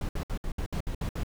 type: noise bursts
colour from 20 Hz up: brown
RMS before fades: -31 dBFS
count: 9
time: 0.01-1.234 s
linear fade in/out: 2 ms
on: 80 ms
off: 63 ms
effects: none